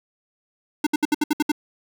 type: tone bursts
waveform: square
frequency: 300 Hz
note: D4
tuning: 37 cents sharp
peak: -17 dBFS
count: 8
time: 0.84-1.518 s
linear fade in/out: 5 ms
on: 27 ms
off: 66 ms
effects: none